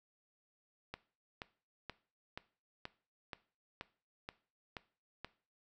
click train, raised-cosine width 0.3 ms, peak -26 dBFS, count 10, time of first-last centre 0.94-5.246 s, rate 2.09 Hz, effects noise-tail reverb RT60 0.4 s tail -18 dB re dry

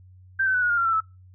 sine tone with pitch steps, 1568 / 1527.8 / 1488.6 / 1450.4 / 1413.2 / 1376.9 / 1341.6 / 1307.2 Hz, G6 / G6 / F#6 / F#6 / F6 / F6 / E6 / E6, 0 / -45 / +10 / -35 / +20 / -25 / +30 / -15 cents, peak -19 dBFS, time 0.39-1.006 s, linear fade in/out 10 ms, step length 77 ms, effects noise-tail reverb RT60 0.3 s tail -26 dB re dry + added 92 Hz sine -47 dBFS peak until 1.34 s

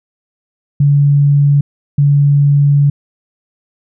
sine tone bursts at uneven times, 143 Hz, D3, 46 cents flat, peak -6 dBFS, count 2, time 0.8-1.61 / 1.98-2.9 s, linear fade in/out 5 ms, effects none

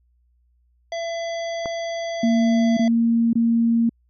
harmonic tone, 671 Hz, E5, 31 cents sharp, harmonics 1 / 3 / 5 / 7 / 9, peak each -25 / -35 / -39 / -42 / -44 dBFS, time 0.92-2.88 s, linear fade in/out 2 ms
click, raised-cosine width 1 ms, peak -16 dBFS, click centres 1.658 s
sine tone bursts, 231.3 Hz, A#3, 13 cents flat, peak -15 dBFS, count 3, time 2.23-3.894 s, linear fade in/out 5 ms, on 540 ms, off 22 ms
effects added 60 Hz sine -59 dBFS peak until 4.09 s

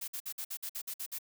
blue noise bursts, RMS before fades -39 dBFS, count 10, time 0.01-1.187 s, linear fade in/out 10 ms, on 70 ms, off 53 ms, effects none

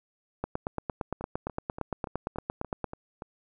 two click trains, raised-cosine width 1 ms, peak -24 / -16 dBFS, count 8 / 22, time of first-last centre 1.21-3.221 / 0.44-2.843 s, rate 3.48 / 8.74 Hz, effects none

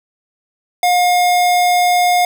square tone, 714 Hz, F5, 38 cents sharp, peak -11 dBFS, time 0.83-2.25 s, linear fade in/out 2 ms, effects none

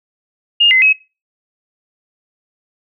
sine tone with pitch steps, 2831 / 2051 / 2557 Hz, F7 / C7 / D#7, +23 / -35 / +47 cents, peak -7 dBFS, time 0.6-0.93 s, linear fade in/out 10 ms, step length 110 ms, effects noise-tail reverb RT60 0.3 s tail -22 dB re dry

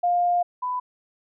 sine tone pair in turn, 705 / 997 Hz, F5 / B5, +16 / +16 cents, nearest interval tritone, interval 600 cents, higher second, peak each -18 / -24 dBFS, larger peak first, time 0.03-0.43 / 0.62-0.8 s, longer first, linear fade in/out 10 ms, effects none

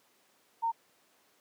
sine tone, 916 Hz, A#5, 31 cents flat, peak -27 dBFS, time 0.62-0.72 s, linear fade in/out 20 ms, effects pink hiss -67 dBFS RMS until 1.4 s + high-pass 300 Hz 12 dB/octave

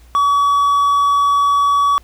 triangle tone, 1136 Hz, C#6, 42 cents sharp, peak -9 dBFS, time 0.15-1.98 s, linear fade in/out 0 ms, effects added 60 Hz sine -42 dBFS peak until 2.03 s + pink hiss -52 dBFS RMS until 2.03 s

